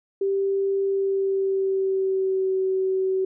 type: tone with pitch glide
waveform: sine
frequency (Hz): 392 to 378.9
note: G4 to F#4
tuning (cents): 0 to +41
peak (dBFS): -20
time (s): 0.21-3.25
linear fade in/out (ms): 5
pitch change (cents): -59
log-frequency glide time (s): 0.85-2.55
effects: none